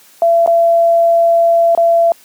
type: tone with dropouts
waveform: sine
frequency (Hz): 675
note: E5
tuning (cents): +41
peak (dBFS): -7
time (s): 0.22-2.12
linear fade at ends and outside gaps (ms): 1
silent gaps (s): 0.462-0.475 / 1.75-1.775
effects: white hiss -45 dBFS RMS until 2.24 s + high-pass 200 Hz 12 dB/octave